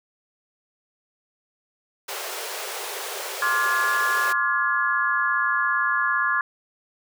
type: high-pass noise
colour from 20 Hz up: pink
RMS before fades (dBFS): -32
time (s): 2.08-4.33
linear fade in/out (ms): 10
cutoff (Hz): 370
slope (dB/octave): 96
type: chord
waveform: sine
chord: D half-diminished seventh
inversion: third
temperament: just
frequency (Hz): 1057.2 / 1174.7 / 1409.6 / 1691.5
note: C6 / D6 / F6 / Ab6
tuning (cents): +18 / 0 / +16 / +31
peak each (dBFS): -26 / -27 / -26 / -23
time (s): 3.42-6.41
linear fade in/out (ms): 2
effects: none